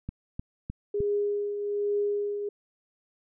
click train, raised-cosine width 5 ms, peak -21 dBFS, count 4, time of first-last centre 0.09-1.005 s, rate 3.28 Hz
sine tone with tremolo, 410 Hz, G#4, 22 cents flat, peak -23 dBFS, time 0.94-2.49 s, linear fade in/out 5 ms, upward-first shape triangle, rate 1.2 Hz, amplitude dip 55%
effects none

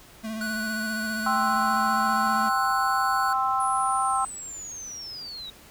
square tone with vibrato, 219.8 Hz, A3, 2 cents flat, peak -31 dBFS, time 0.23-2.5 s, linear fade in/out 20 ms, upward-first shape sine, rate 15 Hz, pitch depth 33 cents each way
square tone, 1480 Hz, F#6, in tune, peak -30 dBFS, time 0.41-3.33 s, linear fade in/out 2 ms
sine chord, C major, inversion second, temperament equal with one note detuned, 784 / 1050.1 / 1318.5 Hz, G5 / C6 / E6, 0 / +6 / 0 cents, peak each -26 dBFS, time 1.26-4.25 s, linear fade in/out 5 ms
sine linear sweep, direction down, 10548 to 3771 Hz, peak -35 dBFS, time 3.6-5.5 s, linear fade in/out 2 ms
effects pink hiss -50 dBFS RMS until 5.7 s

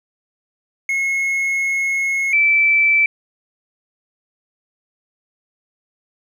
triangle / sine tone pair in turn, 2172 / 2323 Hz, C#7 / D7, -36 / -20 cents, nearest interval minor second, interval 116 cents, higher second, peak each -15 / -11 dBFS, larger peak second, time 0.89-2.33 / 2.33-3.06 s, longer first, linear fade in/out 2 ms, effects none

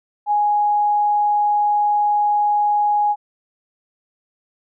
sine tone, 830.6 Hz, G#5, in tune, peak -14 dBFS, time 0.26-3.16 s, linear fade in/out 50 ms, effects none

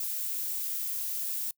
violet noise, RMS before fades -33 dBFS, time 0-1.51 s, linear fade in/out 2 ms, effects noise-tail reverb RT60 0.1 s tail -25 dB re dry

